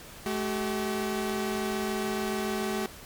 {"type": "tone pair together", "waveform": "sawtooth", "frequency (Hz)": [214.7, 382.6], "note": ["A3", "G4"], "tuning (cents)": [-42, -42], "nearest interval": "minor seventh", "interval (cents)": 1000, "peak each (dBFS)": -27, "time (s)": [0.26, 2.86], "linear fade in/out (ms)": 0, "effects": ["pink hiss -46 dBFS RMS until 3.05 s", "MP3 96 kbps"]}